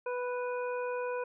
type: harmonic tone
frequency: 493.9 Hz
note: B4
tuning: in tune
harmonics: 1 / 2 / 3 / 5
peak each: -33 / -39 / -43 / -47 dBFS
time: 0.06-1.24 s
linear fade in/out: 5 ms
effects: none